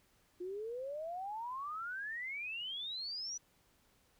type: exponential sweep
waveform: sine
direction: up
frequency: 349.2 to 5990 Hz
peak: -39 dBFS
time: 0.4-3.38 s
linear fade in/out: 10 ms
effects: pink hiss -71 dBFS RMS until 4.19 s